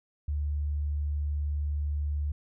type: tone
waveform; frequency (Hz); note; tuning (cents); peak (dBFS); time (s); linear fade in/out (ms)
sine; 73.42; D2; 0; -27; 0.28-2.32; 5
effects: none